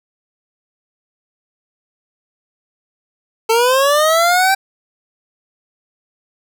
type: linear sweep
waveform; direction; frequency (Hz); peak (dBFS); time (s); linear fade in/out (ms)
25% pulse; up; 442 to 784; -7; 3.49-4.55; 10
effects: none